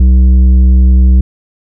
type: tone with tanh clipping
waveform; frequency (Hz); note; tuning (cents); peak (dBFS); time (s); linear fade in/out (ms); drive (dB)
sine; 63.5; B1; +49; -4; 0-1.21; 5; 8
effects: none